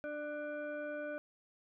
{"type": "tone with frequency modulation", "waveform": "sine", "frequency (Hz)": 594, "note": "D5", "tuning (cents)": 20, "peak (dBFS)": -38, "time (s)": [0.04, 1.18], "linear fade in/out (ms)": 0, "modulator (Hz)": 890, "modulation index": 0.94, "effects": []}